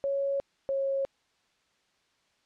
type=tone pair in turn; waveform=sine; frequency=554.4 / 545.5 Hz; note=C#5 / C#5; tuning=0 / -28 cents; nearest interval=unison; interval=28 cents; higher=first; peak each=-26 dBFS; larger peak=neither; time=0.04-0.4 / 0.69-1.05 s; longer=neither; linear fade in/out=0 ms; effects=white hiss -70 dBFS RMS until 2.45 s + low-pass 5000 Hz 12 dB/octave